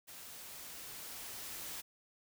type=noise with level ramp; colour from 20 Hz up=white; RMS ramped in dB=-51 to -44 dBFS; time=0.07-1.82 s; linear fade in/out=20 ms; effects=none